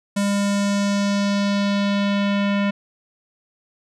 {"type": "tone with low-pass filter sweep", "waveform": "square", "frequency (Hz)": 201.2, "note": "G3", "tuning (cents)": 45, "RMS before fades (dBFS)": -20, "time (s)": [0.16, 2.71], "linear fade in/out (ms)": 10, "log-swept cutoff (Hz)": [9200, 2600], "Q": 1.7, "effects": []}